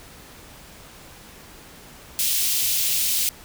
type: high-pass noise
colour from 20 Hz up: white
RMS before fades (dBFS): -22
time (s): 2.19-3.29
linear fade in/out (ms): 0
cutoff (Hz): 2600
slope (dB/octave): 24
effects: pink hiss -45 dBFS RMS until 3.44 s